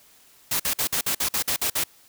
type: noise bursts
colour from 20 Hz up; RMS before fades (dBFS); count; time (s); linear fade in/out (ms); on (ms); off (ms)
white; -24; 10; 0.51-1.839; 5; 87; 51
effects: white hiss -55 dBFS RMS until 2.08 s